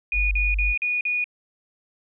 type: tone bursts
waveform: sine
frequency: 2458 Hz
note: D#7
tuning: 22 cents flat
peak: -21 dBFS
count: 5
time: 0.12-1.242 s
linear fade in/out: 2 ms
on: 190 ms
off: 43 ms
type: tone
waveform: sine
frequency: 49.13 Hz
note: G1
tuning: 5 cents sharp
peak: -21 dBFS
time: 0.13-0.75 s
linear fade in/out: 50 ms
effects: none